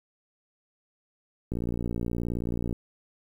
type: click train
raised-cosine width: 3 ms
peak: -18 dBFS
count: 72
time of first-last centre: 1.52-2.727 s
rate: 58.8 Hz
effects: 9-bit